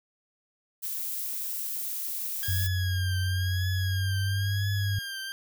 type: noise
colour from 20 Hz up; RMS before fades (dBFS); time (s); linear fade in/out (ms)
violet; -33; 0.82-2.68; 20
type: tone with vibrato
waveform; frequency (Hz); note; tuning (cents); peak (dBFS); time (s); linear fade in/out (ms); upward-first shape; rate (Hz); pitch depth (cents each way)
20% pulse; 1629; G#6; -34; -29; 2.43-5.32; 0; triangle; 0.99; 77
type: tone with pitch glide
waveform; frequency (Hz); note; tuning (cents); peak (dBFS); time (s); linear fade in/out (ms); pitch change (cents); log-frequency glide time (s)
sine; 92.5 to 100.29; F#2 to G2; 0 to +40; -25; 2.48-4.99; 5; +140; 3.61-4.54
effects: none